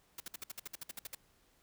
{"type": "noise bursts", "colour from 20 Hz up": "white", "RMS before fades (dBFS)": -43, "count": 13, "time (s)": [0.18, 1.15], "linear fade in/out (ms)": 5, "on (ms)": 22, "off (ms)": 57, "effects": ["pink hiss -70 dBFS RMS until 1.62 s"]}